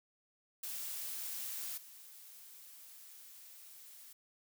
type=noise with level steps; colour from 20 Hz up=blue; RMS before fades=-42 / -55 dBFS; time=0.63-4.13 s; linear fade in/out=5 ms; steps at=1.77 s; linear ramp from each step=10 ms; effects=none